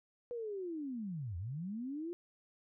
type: linear two-way sweep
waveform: sine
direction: down then up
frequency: 490.7 to 80.7 to 354.4 Hz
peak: -38 dBFS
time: 0.31-2.13 s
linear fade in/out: 0 ms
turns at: 1.37 s
effects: none